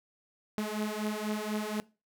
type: beating tone pair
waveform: sawtooth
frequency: 210.4 / 214.5 Hz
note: G#3 / A3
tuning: +23 / -44 cents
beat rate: 4.1 Hz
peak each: -31 / -30 dBFS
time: 0.58-1.8 s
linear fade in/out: 0 ms
effects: noise-tail reverb RT60 0.3 s tail -21 dB re dry